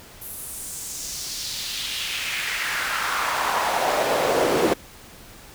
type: noise with high-pass filter sweep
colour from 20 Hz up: brown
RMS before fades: -25 dBFS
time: 0.21-4.74 s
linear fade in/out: 10 ms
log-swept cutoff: 12000 to 360 Hz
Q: 2.1
effects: pink hiss -45 dBFS RMS until 5.54 s